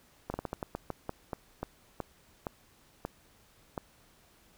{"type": "slowing click train", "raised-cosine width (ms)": 1, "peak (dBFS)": -20, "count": 15, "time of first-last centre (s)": [0.3, 3.778], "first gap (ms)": 40, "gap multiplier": 1.25, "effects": ["pink hiss -63 dBFS RMS until 4.57 s"]}